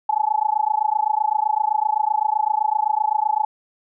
sine tone with amplitude modulation, 857 Hz, A5, 46 cents flat, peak -13 dBFS, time 0.09-3.45 s, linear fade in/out 5 ms, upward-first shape sine, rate 27.8 Hz, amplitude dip 100%, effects none

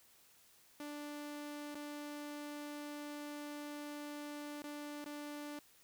sawtooth tone with dropouts, 293.7 Hz, D4, in tune, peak -40 dBFS, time 0.8-5.59 s, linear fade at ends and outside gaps 2 ms, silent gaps 1.746-1.752 / 4.621-4.64 / 5.043-5.06 s, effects white hiss -66 dBFS RMS until 5.83 s

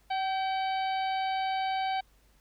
harmonic tone with a mistuned harmonic, 764 Hz, G5, 45 cents flat, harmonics 1 / 2 / 3 / 4 / 5 / 6, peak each -28 / -41 / -40 / -43 / -45 / -47 dBFS, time 0.1-2.01 s, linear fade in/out 10 ms, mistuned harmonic 2, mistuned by +47 cents, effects added 50 Hz sine -62 dBFS peak until 2.4 s + pink hiss -67 dBFS RMS until 2.4 s

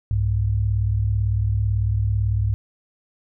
sine tone pair together, 64.7 / 102.7 Hz, C2 / G#2, -19 / -19 cents, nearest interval minor sixth, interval 800 cents, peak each -23 / -19 dBFS, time 0.11-2.54 s, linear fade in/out 0 ms, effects none

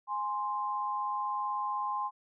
sine tone pair together, 830.6 / 1046.5 Hz, G#5 / C6, 0 / 0 cents, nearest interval major third, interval 400 cents, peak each -35 / -32 dBFS, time 0.07-2.11 s, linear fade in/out 50 ms, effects none

